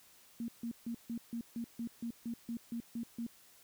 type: tone bursts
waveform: sine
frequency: 233.1 Hz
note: A#3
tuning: in tune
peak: -36 dBFS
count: 13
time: 0.4-3.266 s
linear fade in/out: 2 ms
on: 82 ms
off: 150 ms
effects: white hiss -62 dBFS RMS until 3.63 s